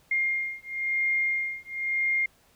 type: beating tone pair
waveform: sine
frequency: 2121 / 2121.98 Hz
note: C7 / C7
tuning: +23 / +24 cents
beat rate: 0.98 Hz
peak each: -28 dBFS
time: 0.11-2.26 s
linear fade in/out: 5 ms
effects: pink hiss -62 dBFS RMS until 2.55 s

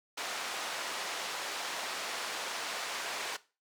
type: band-pass noise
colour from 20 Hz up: pink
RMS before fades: -38 dBFS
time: 0.17-3.37 s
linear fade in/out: 10 ms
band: 690 to 6800 Hz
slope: 12 dB/octave
effects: noise-tail reverb RT60 0.3 s tail -17 dB re dry

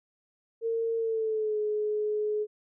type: tone with pitch glide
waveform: sine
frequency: 456.2 to 423.2 Hz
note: A#4 to G#4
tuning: -37 to +33 cents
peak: -26 dBFS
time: 0.61-2.47 s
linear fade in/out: 50 ms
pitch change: -130 cents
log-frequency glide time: 0.97-1.59 s
effects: none

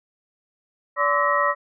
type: tone cluster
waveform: sine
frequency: 577 / 1033 / 1142 / 1299 / 1895 Hz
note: D5 / C6 / D6 / E6 / A#6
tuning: -31 / -22 / -49 / -26 / +28 cents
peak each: -24 dBFS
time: 0.96-1.55 s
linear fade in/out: 50 ms
effects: none

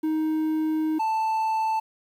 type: tone pair in turn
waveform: triangle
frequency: 313.1 / 882.3 Hz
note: D#4 / A5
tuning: +11 / +5 cents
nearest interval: octave + tritone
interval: 1794 cents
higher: second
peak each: -20 dBFS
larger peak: neither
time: 0.03-0.99 / 0.99-1.8 s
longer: first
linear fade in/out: 10 ms
effects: 9-bit

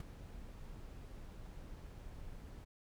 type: noise with ADSR envelope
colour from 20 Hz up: brown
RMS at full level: -39 dBFS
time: 0-2.65 s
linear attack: 3 ms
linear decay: 12 ms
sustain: -11 dB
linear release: 16 ms
effects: none

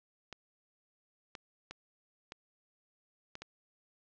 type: clicks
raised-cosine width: 0.2 ms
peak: -26 dBFS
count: 6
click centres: 0.327 / 1.352 / 1.71 / 2.321 / 3.354 / 3.42 s
effects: low-pass 6000 Hz 12 dB/octave

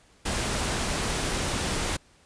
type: noise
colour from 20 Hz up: pink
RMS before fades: -28 dBFS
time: 0.25-1.97 s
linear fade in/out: 10 ms
effects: pink hiss -59 dBFS RMS until 2.25 s + resampled to 22050 Hz

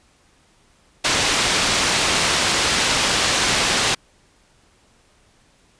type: low-pass noise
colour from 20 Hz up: white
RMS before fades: -19 dBFS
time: 1.04-3.95 s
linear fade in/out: 10 ms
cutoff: 5200 Hz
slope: 12 dB/octave
effects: pink hiss -57 dBFS RMS until 5.79 s + resampled to 22050 Hz

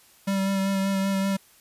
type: tone with vibrato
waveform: square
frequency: 194.6 Hz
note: G3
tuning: 12 cents flat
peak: -23 dBFS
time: 0.27-1.37 s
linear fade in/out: 10 ms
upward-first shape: sine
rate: 5.2 Hz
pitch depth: 18 cents each way
effects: white hiss -56 dBFS RMS until 1.6 s + resampled to 32000 Hz

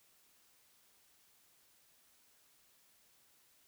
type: silence
effects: white hiss -69 dBFS RMS until 3.67 s

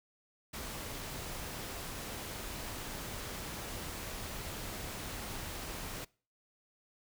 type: noise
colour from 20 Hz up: pink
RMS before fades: -42 dBFS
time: 0.53-6.05 s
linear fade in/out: 10 ms
effects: noise-tail reverb RT60 0.4 s tail -24 dB re dry

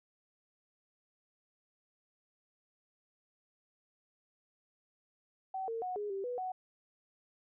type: tone with pitch steps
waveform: sine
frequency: 762 / 455.7 / 733 / 414.3 / 390.7 / 491.7 / 743 Hz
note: G5 / A#4 / F#5 / G#4 / G4 / B4 / F#5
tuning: -49 / -39 / -16 / -4 / -6 / -8 / +7 cents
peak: -35 dBFS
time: 5.54-6.52 s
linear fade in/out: 5 ms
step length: 140 ms
effects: none

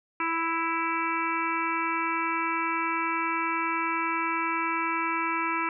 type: harmonic tone with a mistuned harmonic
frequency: 330 Hz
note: E4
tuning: 2 cents sharp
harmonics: 1 / 3 / 4 / 5 / 6 / 7 / 8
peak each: -34 / -30 / -31 / -38 / -39 / -32 / -38 dBFS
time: 0.2-5.69 s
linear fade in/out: 2 ms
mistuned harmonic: 8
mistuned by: +21 cents
effects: none

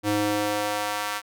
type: tone with high-pass filter sweep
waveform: square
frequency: 104.1 Hz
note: G#2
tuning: 5 cents sharp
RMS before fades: -26 dBFS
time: 0.03-1.22 s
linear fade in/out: 50 ms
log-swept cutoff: 230 to 1200 Hz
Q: 1.2
effects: none

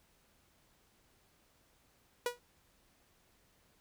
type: tone with exponential decay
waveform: sawtooth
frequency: 485.2 Hz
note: B4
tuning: 31 cents flat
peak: -25 dBFS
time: 2.26-2.39 s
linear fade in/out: 2 ms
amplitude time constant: 28 ms
effects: pink hiss -70 dBFS RMS until 3.8 s

